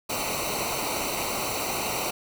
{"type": "noise with comb filter", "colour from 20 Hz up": "pink", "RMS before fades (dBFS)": -29, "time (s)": [0.09, 2.11], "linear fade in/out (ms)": 10, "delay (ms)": 0.59, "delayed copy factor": -0.85, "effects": []}